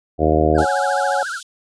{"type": "harmonic tone", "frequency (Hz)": 77.78, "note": "D#2", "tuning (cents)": 0, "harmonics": [1, 2, 3, 4, 5, 6, 7, 8, 9], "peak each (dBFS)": [-20, -24, -26, -20, -20, -22, -22, -23, -20], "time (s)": [0.18, 0.66], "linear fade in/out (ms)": 50}
{"type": "tone with vibrato", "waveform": "triangle", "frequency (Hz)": 1480, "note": "F#6", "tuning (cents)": 0, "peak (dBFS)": -22, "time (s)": [0.54, 1.41], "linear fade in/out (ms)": 50, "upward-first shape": "triangle", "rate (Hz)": 14, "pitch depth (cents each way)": 210}
{"type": "high-pass noise", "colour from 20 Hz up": "pink", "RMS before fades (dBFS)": -35, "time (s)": [0.58, 1.43], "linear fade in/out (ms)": 5, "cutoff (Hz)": 3100, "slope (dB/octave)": 48}
{"type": "chord", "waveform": "sine", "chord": "C# suspended fourth", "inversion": "none", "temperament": "equal", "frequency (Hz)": [554.4, 740, 830.6], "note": ["C#5", "F#5", "G#5"], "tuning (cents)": [0, 0, 0], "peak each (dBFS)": -21, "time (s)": [0.58, 1.23], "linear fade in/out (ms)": 2}
{"effects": ["resampled to 22050 Hz"]}